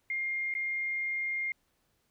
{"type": "tone with dropouts", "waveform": "sine", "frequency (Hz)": 2120, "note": "C7", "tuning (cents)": 22, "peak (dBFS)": -30, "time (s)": [0.1, 1.52], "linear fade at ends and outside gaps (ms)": 2, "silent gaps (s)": [0.54, 0.55], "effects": ["pink hiss -74 dBFS RMS until 2.1 s"]}